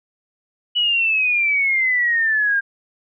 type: exponential sweep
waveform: sine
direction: down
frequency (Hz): 2960 to 1596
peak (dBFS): -15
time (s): 0.75-2.61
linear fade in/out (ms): 20
effects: none